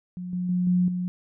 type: tone with level steps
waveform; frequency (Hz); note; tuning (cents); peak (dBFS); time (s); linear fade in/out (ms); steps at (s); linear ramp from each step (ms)
sine; 179.8; F#3; -49; -31 / -25 / -21 / -18 / -25; 0.17-1.08; 0; 0.33 / 0.49 / 0.67 / 0.88; 2
effects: none